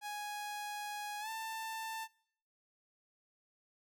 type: tone with pitch glide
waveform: sawtooth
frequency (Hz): 830.6 to 890.2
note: G#5 to A5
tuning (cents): 0 to +20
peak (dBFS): -36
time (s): 0.01-2.08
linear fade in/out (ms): 50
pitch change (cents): +120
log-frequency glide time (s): 1.2-1.29
effects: noise-tail reverb RT60 0.7 s tail -25 dB re dry